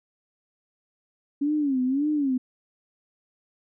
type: tone with vibrato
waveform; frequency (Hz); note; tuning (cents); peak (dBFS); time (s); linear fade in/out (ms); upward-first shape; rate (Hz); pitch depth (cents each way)
sine; 277.2; C#4; 0; -21; 1.41-2.38; 10; sine; 1.8; 160
effects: none